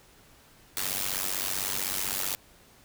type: noise with amplitude modulation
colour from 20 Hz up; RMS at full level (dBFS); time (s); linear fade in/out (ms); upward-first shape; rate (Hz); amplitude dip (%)
white; -27; 0.77-2.35; 0; sine; 95.8; 90
effects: pink hiss -57 dBFS RMS until 2.84 s